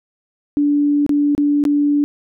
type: tone with dropouts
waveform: sine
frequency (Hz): 290.4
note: D4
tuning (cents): -19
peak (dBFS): -12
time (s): 0.57-2.04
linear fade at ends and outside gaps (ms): 0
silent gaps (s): 1.064-1.093 / 1.35-1.379 / 1.639-1.652
effects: none